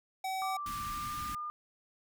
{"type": "tone", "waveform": "square", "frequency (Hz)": 760, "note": "F#5", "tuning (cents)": 46, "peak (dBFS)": -34, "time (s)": [0.24, 0.57], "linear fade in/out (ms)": 5}
{"type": "tone with pitch glide", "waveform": "sine", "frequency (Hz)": [1174.7, 1208.4], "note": ["D6", "D6"], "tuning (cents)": [0, 49], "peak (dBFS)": -36, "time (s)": [0.42, 1.5], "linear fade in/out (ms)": 0, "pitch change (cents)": 49, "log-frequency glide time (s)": [0.74, 1.32]}
{"type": "band-stop noise", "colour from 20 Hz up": "pink", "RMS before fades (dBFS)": -44, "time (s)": [0.66, 1.35], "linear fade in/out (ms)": 2, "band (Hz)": [300, 1300], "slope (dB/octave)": 48}
{"effects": []}